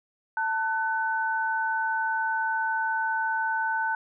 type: tone pair together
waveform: sine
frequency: 890 / 1504.2 Hz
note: A5 / F#6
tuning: +20 / +28 cents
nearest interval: major sixth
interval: 908 cents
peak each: -27 dBFS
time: 0.37-3.95 s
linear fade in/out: 2 ms
effects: none